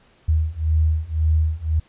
sine beating tone pair, 77.78 / 79.68 Hz, D#2 / D#2, 0 / +42 cents, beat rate 1.9 Hz, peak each -20 / -19 dBFS, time 0.28-1.8 s, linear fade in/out 10 ms, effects pink hiss -56 dBFS RMS until 1.88 s + resampled to 8000 Hz

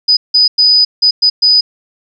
sine tone bursts at uneven times, 4978 Hz, D#8, in tune, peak -5 dBFS, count 6, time 0.08-0.17 / 0.34-0.48 / 0.58-0.85 / 1.02-1.11 / 1.22-1.3 / 1.42-1.61 s, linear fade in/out 10 ms, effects none

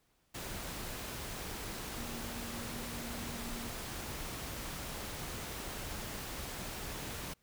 sine tone in noise, 234.7 Hz, A#3, 12 cents sharp, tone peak -45 dBFS, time 1.96-3.69 s, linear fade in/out 10 ms, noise pink, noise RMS -42 dBFS, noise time 0.34-7.34 s, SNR -6 dB, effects pink hiss -74 dBFS RMS until 7.42 s

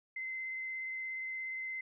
sine tone with vibrato, 2063 Hz, C7, 25 cents flat, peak -37 dBFS, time 0.16-1.81 s, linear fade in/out 5 ms, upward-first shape sine, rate 17 Hz, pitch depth 10 cents each way, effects none

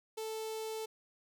sawtooth tone with notch filter, 440 Hz, A4, in tune, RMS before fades -40 dBFS, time 0.17-0.86 s, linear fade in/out 10 ms, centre 1600 Hz, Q 0.91, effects none

